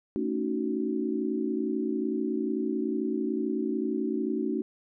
sine chord, D# half-diminished seventh, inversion second, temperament just, 224 / 280 / 311.1 / 373.4 Hz, A3 / C#4 / D#4 / F#4, +31 / +18 / 0 / +16 cents, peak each -32 dBFS, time 0.16-4.62 s, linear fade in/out 0 ms, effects none

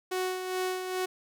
sawtooth tone with tremolo, 370 Hz, F#4, in tune, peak -24 dBFS, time 0.11-1.06 s, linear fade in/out 10 ms, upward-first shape sine, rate 2.4 Hz, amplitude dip 50%, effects none

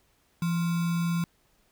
sine tone with sample-and-hold, 170 Hz, F3, 46 cents flat, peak -24 dBFS, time 0.42-1.24 s, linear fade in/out 2 ms, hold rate 1225 Hz, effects pink hiss -67 dBFS RMS until 1.71 s

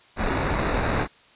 pink noise with sample-and-hold, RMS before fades -24 dBFS, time 0.16-1.08 s, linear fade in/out 50 ms, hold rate 3150 Hz, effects white hiss -54 dBFS RMS until 1.35 s + resampled to 8000 Hz

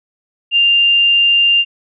sine tone, 2794 Hz, F7, in tune, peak -8 dBFS, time 0.51-1.65 s, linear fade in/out 50 ms, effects none

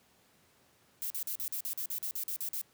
violet noise bursts, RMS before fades -36 dBFS, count 13, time 1.02-2.614 s, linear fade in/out 0 ms, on 82 ms, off 44 ms, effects pink hiss -66 dBFS RMS until 2.73 s + high-pass 100 Hz 12 dB/octave

